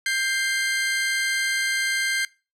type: tone pair together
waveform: sawtooth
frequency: 1585 / 2093 Hz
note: G6 / C7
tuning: +19 / 0 cents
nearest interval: perfect fourth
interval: 481 cents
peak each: -21 dBFS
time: 0.06-2.25 s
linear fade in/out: 2 ms
effects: noise-tail reverb RT60 0.3 s tail -22 dB re dry + low-pass 10000 Hz 12 dB/octave